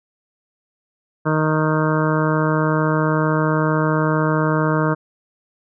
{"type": "harmonic tone", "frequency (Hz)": 155.56, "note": "D#3", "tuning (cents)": 0, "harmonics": [1, 2, 3, 4, 6, 7, 8, 9, 10], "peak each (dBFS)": [-19, -22, -24, -25, -27, -27, -28, -29, -29], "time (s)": [1.25, 4.95], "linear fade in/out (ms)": 20, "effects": []}